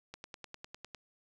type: click train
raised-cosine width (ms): 0.2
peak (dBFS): -27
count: 9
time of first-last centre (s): 0.14-0.947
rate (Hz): 9.91
effects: none